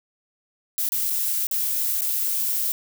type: noise with dropouts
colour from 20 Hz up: violet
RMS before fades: -24 dBFS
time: 0.78-2.72 s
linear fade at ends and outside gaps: 0 ms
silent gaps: 0.89-0.92 / 1.1-1.104 / 1.469-1.512 / 2.009-2.019 s
effects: none